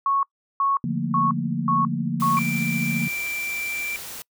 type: tone bursts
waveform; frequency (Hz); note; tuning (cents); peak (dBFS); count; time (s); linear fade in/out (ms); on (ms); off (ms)
sine; 1104; C#6; -7; -18; 5; 0.06-2.39; 2; 170; 370
type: chord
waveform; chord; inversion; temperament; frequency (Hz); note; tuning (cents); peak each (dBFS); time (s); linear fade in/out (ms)
sine; Bb major seventh; first; just; 145.68 / 174.81 / 218.5 / 233.1; D3 / F3 / A3 / Bb3; -14 / +2 / -12 / 0; -28 / -27 / -31 / -27; 0.84-3.08; 2
type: noise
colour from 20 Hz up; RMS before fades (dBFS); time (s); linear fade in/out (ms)
white; -36; 2.2-4.22; 0
type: tone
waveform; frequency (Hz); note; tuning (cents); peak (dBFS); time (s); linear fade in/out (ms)
triangle; 2349; D7; 0; -25; 2.37-3.96; 0
effects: noise-tail reverb RT60 0.1 s tail -26 dB re dry